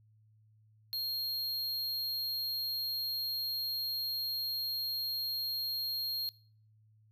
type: tone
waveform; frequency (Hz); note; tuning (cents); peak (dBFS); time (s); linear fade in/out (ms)
square; 4240; C8; +22; -34; 0.93-6.29; 0
effects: noise-tail reverb RT60 0.5 s tail -23 dB re dry + added 108 Hz sine -62 dBFS peak until 7.11 s